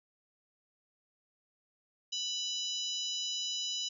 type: harmonic tone with a mistuned harmonic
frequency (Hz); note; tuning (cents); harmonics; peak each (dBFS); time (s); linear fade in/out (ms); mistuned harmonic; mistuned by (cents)
988; B5; 0; 3 / 4 / 5 / 6 / 7; -37 / -39 / -41 / -43 / -44; 2.12-3.89; 10; 5; +41
effects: none